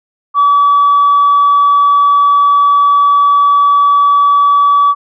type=tone; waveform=sine; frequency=1145 Hz; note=D6; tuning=44 cents flat; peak=-4 dBFS; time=0.34-4.95 s; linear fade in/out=50 ms; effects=tanh soft clip ceiling -2 dBFS